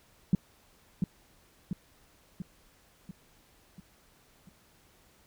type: tone with echo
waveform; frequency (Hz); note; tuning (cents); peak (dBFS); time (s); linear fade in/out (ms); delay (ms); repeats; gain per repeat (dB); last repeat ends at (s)
sine; 181.9; F#3; -29; -18; 0.33-0.35; 2; 690; 6; -5; 4.49
effects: pink hiss -63 dBFS RMS until 5.26 s